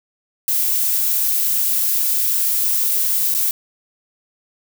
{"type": "noise with dropouts", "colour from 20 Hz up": "violet", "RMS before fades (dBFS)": -18, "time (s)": [0.48, 3.51], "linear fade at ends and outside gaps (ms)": 1, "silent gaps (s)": [3.341, 3.348], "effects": []}